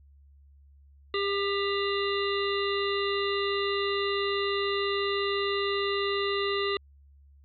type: harmonic tone with a mistuned harmonic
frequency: 399.7 Hz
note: G4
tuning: 34 cents sharp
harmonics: 1 / 3 / 5 / 7 / 9 / 10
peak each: -28 / -33 / -35 / -36 / -38 / -38 dBFS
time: 1.14-6.77 s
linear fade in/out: 2 ms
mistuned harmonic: 5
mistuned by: -19 cents
effects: added 70 Hz sine -53 dBFS peak until 7.44 s + AAC 64 kbps